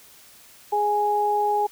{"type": "tone pair together", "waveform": "sine", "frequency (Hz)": [415.3, 830.6], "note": ["G#4", "G#5"], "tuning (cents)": [0, 0], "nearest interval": "octave", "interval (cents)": 1200, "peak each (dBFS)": [-25, -20], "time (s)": [0.72, 1.67], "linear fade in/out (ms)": 10, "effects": ["white hiss -50 dBFS RMS until 1.71 s"]}